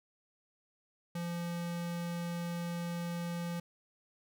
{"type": "tone", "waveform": "square", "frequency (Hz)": 171.9, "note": "F3", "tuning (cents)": -27, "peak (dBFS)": -36, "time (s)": [1.15, 3.6], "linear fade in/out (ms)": 5, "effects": []}